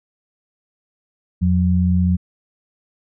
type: tone pair together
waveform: sine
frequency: 85.33 / 180.8 Hz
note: F2 / F#3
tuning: -40 / -40 cents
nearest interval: octave + minor second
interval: 1300 cents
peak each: -16 / -16 dBFS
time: 1.41-2.17 s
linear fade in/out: 20 ms
effects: none